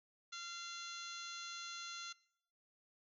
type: harmonic tone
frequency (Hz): 689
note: F5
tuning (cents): -24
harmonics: 2 / 3 / 4 / 5 / 6 / 7 / 8 / 9 / 10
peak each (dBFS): -49 / -56 / -54 / -53 / -51 / -62 / -62 / -54 / -61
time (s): 0.32-2.13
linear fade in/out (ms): 10
effects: noise-tail reverb RT60 0.7 s tail -23 dB re dry